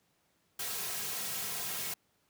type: noise with comb filter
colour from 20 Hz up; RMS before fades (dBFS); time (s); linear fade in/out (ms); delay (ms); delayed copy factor
white; -37; 0.59-1.94; 5; 3.4; -0.6
effects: pink hiss -73 dBFS RMS until 2.29 s + high-pass 100 Hz 12 dB/octave